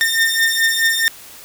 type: beating tone pair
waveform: sawtooth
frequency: 1814 / 1818.7 Hz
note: A#6 / A#6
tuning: -48 / -43 cents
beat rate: 4.7 Hz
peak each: -14 / -13 dBFS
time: 0.01-1.08 s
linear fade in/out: 0 ms
effects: white hiss -39 dBFS RMS until 1.44 s